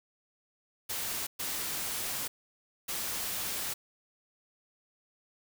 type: noise bursts at uneven times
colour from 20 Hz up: white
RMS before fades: -35 dBFS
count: 3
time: 0.89-1.27 / 1.39-2.28 / 2.88-3.74 s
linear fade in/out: 10 ms
effects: none